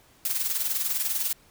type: noise with tremolo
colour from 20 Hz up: blue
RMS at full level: -25 dBFS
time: 0.25-1.33 s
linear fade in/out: 2 ms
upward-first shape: sine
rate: 20 Hz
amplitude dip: 60%
effects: pink hiss -58 dBFS RMS until 1.5 s